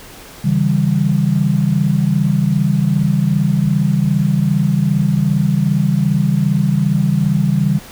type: chord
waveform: sine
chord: C# diminished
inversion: none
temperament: equal with one note detuned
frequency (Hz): 138.59 / 161.14 / 196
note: C#3 / E3 / G3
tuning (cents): 0 / -39 / 0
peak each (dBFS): -16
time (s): 0.44-7.79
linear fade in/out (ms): 10
effects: pink hiss -37 dBFS RMS until 7.91 s